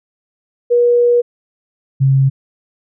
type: tone pair in turn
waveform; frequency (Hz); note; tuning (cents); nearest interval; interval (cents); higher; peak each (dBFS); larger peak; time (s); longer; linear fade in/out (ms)
sine; 481.2 / 135.03; B4 / C#3; -45 / -45; octave + minor seventh; 2200; first; -8; neither; 0.7-1.22 / 2-2.3; first; 20
effects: none